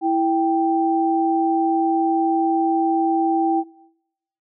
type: tone pair together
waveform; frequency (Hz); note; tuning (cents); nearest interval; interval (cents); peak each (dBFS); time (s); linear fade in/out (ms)
sine; 329.6 / 784; E4 / G5; 0 / 0; octave + minor third; 1500; -19 / -19; 0.01-3.64; 50
effects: noise-tail reverb RT60 0.8 s tail -20 dB re dry